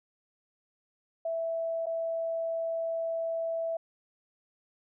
sine tone with dropouts, 659.3 Hz, E5, in tune, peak -29 dBFS, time 1.25-3.77 s, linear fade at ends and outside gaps 5 ms, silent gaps 1.859-1.866 s, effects none

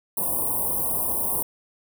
white band-stop noise, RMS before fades -25 dBFS, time 0.17-1.43 s, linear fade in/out 5 ms, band 1100 to 8800 Hz, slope 96 dB/octave, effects none

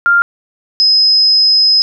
sine tone pair in turn, 1396.9 / 5080 Hz, F6 / D#8, 0 / +35 cents, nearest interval octave + minor seventh, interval 2235 cents, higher second, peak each -6 dBFS, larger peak neither, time 0.06-0.22 / 0.8-1.82 s, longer second, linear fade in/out 0 ms, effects none

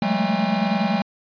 square tone cluster, 169.7 / 191.3 / 212.7 / 222.5 / 806 Hz, F3 / G3 / G#3 / A3 / G5, -49 / -42 / +42 / +20 / +48 cents, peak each -32 / -24 / -25 / -27 / -27 dBFS, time 0.02-1.02 s, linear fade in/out 2 ms, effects resampled to 11025 Hz

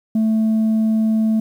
sine tone, 220 Hz, A3, in tune, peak -11 dBFS, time 0.15-1.4 s, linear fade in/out 5 ms, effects tanh soft clip ceiling -13 dBFS + 8-bit

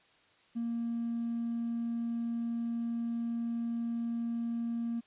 sine tone with hard clipping, 233.1 Hz, A#3, in tune, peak -32 dBFS, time 0.55-5.01 s, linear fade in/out 20 ms, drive 1 dB, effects white hiss -65 dBFS RMS until 5.06 s + resampled to 8000 Hz

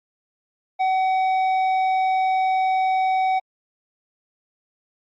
triangle tone with tanh clipping, 755 Hz, F#5, 35 cents sharp, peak -19 dBFS, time 0.79-3.4 s, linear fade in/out 20 ms, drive 12 dB, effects Opus 48 kbps

